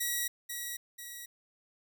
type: tone with echo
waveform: 5% pulse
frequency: 1922 Hz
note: B6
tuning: 48 cents flat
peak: -20 dBFS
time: 0-0.28 s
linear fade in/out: 10 ms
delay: 490 ms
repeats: 2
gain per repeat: -6 dB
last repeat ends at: 1.26 s
effects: none